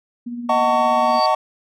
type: tone with tremolo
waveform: sine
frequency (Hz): 239.6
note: A#3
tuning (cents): +48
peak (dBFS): -24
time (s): 0.26-1.2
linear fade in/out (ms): 10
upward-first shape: sine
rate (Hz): 17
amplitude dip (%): 40
type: chord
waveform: triangle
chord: D# half-diminished seventh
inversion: none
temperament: just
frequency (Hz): 622.3 / 746.7 / 896 / 1120.1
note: D#5 / F#5 / A5 / C#6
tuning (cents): 0 / +16 / +31 / +18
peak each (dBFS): -18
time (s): 0.49-1.35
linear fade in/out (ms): 5
type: tone with exponential growth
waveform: sine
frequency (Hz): 4575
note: D8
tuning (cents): -46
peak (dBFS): -20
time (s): 0.9-1.26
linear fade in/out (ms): 1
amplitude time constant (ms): 77
effects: none